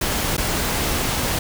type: noise with dropouts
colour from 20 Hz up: pink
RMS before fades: -22 dBFS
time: 0.01-1.39 s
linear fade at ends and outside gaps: 5 ms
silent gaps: 0.368-0.378 s
effects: none